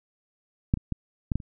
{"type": "clicks", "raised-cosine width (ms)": 5, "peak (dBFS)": [-8, -22, -15, -13, -12, -29], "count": 6, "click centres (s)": [0.739, 0.773, 0.923, 1.318, 1.356, 1.402], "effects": []}